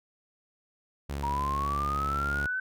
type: tone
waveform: sawtooth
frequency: 70.6 Hz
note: C#2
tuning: 32 cents sharp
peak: -28 dBFS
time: 1.09-2.47 s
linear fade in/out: 10 ms
type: linear sweep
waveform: sine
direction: up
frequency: 934 to 1532 Hz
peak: -28 dBFS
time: 1.23-2.6 s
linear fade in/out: 5 ms
effects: none